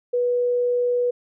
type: tone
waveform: sine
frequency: 488.8 Hz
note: B4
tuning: 18 cents flat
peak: -18 dBFS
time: 0.13-1.11 s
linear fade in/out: 10 ms
effects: none